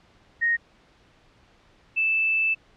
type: tone pair in turn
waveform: sine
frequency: 1864.7 / 2637 Hz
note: A#6 / E7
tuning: 0 / 0 cents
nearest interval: tritone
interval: 600 cents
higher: second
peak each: -19 dBFS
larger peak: neither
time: 0.41-0.57 / 1.96-2.55 s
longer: second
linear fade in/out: 20 ms
effects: pink hiss -58 dBFS RMS until 2.76 s + low-pass 4000 Hz 12 dB/octave